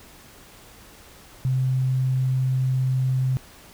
sine tone, 130 Hz, C3, 11 cents flat, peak -19 dBFS, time 1.45-3.37 s, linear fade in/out 0 ms, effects pink hiss -48 dBFS RMS until 3.73 s

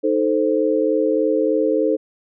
sine chord, A diminished, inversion second, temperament equal, 311.1 / 440 / 523.3 Hz, Eb4 / A4 / C5, 0 / 0 / 0 cents, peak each -20 / -19 / -20 dBFS, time 0.03-1.97 s, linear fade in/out 20 ms, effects none

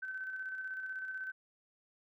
sine tone with tremolo, 1531 Hz, G6, 41 cents flat, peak -37 dBFS, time 0.02-1.32 s, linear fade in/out 10 ms, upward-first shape square, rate 16 Hz, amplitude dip 35%, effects none

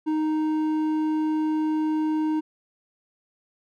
sine tone with hard clipping, 310.6 Hz, D#4, 3 cents flat, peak -23 dBFS, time 0.06-2.41 s, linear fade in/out 20 ms, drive 6 dB, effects none

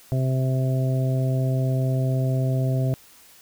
harmonic tone, 130.81 Hz, C3, in tune, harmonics 1 / 2 / 3 / 4 / 5, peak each -20 / -31 / -34 / -36 / -32 dBFS, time 0.12-2.94 s, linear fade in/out 0 ms, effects white hiss -51 dBFS RMS until 3.41 s

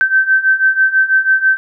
sine beating tone pair, 1544 / 1550.1 Hz, G6 / G6, -27 / -20 cents, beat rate 6.1 Hz, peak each -14 / -11 dBFS, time 0.01-1.57 s, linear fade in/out 0 ms, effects none

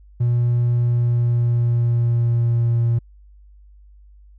triangle tone with pitch glide, 120.3 to 117.28 Hz, B2 to A#2, -45 to +11 cents, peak -12 dBFS, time 0.2-2.99 s, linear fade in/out 10 ms, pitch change -44 cents, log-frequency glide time 0.75-2.81 s, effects tanh soft clip ceiling -10 dBFS + added 50 Hz sine -44 dBFS peak until 4.38 s

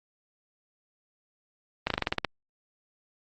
slowing click train, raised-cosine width 0.3 ms, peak -9 dBFS, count 9, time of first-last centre 1.87-2.247 s, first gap 33 ms, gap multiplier 1.1, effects Opus 24 kbps

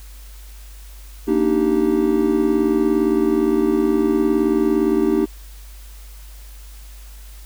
triangle chord, Eb major seventh, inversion second, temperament just, 233.3 / 291.7 / 311.1 / 388.9 Hz, Bb3 / D4 / Eb4 / G4, +2 / -12 / 0 / -14 cents, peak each -20 / -21 / -17 / -17 dBFS, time 1.27-5.26 s, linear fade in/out 20 ms, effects added 50 Hz sine -36 dBFS peak until 7.45 s + white hiss -47 dBFS RMS until 7.45 s

